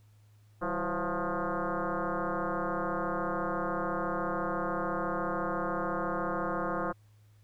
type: tone with frequency modulation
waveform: sine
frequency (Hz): 367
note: F#4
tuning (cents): -14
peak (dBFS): -29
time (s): 0.61-6.93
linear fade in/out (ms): 20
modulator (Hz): 175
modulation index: 5.9
effects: added 105 Hz sine -57 dBFS peak until 7.43 s + pink hiss -71 dBFS RMS until 7.43 s